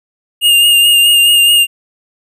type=tone with vibrato; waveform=square; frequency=2826 Hz; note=F7; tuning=20 cents sharp; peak=-6 dBFS; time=0.41-1.67 s; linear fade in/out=50 ms; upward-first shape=sine; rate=4.7 Hz; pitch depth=23 cents each way; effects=none